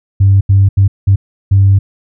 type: tone bursts at uneven times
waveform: sine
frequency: 98 Hz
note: G2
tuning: in tune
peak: -3 dBFS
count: 5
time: 0.2-0.41 / 0.49-0.69 / 0.77-0.88 / 1.07-1.16 / 1.51-1.79 s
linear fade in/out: 10 ms
effects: tanh soft clip ceiling 0 dBFS